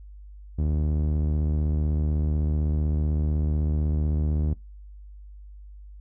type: tone with low-pass filter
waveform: sawtooth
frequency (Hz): 75.9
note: D#2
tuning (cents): -42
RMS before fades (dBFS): -24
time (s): 0.58-4.54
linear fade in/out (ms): 10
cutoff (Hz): 280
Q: 0.6
effects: noise-tail reverb RT60 0.2 s tail -23 dB re dry + added 50 Hz sine -41 dBFS peak until 6 s